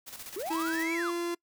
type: noise with tremolo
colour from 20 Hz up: white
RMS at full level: -42 dBFS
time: 0.06-0.85 s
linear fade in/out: 20 ms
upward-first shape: square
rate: 15 Hz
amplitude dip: 55%
type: linear two-way sweep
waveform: triangle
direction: up then down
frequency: 333.5 to 2335 to 1004 Hz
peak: -31 dBFS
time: 0.36-1.11 s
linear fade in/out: 5 ms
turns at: 0.93 s
type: tone with pitch glide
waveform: 45% pulse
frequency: 326.1 to 344.1 Hz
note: E4 to F4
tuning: -19 to -26 cents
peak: -30 dBFS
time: 0.5-1.35 s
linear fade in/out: 10 ms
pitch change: +93 cents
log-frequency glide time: 0.86-1.03 s
effects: noise-tail reverb RT60 0.1 s tail -25 dB re dry